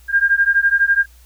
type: beating tone pair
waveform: sine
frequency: 1602 / 1614 Hz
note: G6 / G#6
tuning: +37 / -50 cents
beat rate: 12 Hz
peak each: -15 dBFS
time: 0.08-1.06 s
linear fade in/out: 50 ms
effects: added 60 Hz sine -44 dBFS peak until 1.25 s + white hiss -53 dBFS RMS until 1.25 s